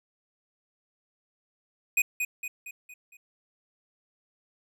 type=tone with echo; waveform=square; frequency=2489 Hz; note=D#7; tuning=in tune; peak=-21 dBFS; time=1.97-2.02 s; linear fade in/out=5 ms; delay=230 ms; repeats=5; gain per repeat=-6 dB; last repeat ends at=3.17 s; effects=none